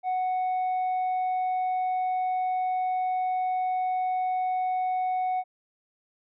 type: tone with tanh clipping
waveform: sine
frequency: 740 Hz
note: F#5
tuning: in tune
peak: -25 dBFS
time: 0.03-5.44 s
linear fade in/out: 50 ms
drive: 2 dB
effects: none